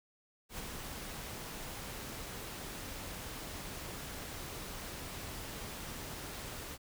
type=noise with ADSR envelope; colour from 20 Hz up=pink; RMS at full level=-41 dBFS; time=0.49-6.78 s; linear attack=95 ms; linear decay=20 ms; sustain=-3 dB; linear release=41 ms; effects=none